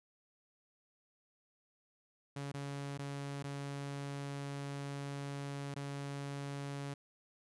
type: tone with dropouts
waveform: sawtooth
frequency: 140.8 Hz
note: C#3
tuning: 27 cents sharp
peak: -36 dBFS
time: 2.36-6.94 s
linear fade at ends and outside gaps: 5 ms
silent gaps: 2.519-2.54 / 2.977-2.989 / 3.428-3.44 / 5.743-5.76 s
effects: resampled to 24000 Hz